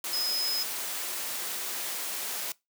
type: tone in noise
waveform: sine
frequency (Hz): 5090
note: D#8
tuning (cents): +39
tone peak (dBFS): -27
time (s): 0.13-0.63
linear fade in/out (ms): 2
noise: white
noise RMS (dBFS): -34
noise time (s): 0.04-2.52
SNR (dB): +4
effects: noise-tail reverb RT60 0.2 s tail -22 dB re dry + high-pass 300 Hz 12 dB/octave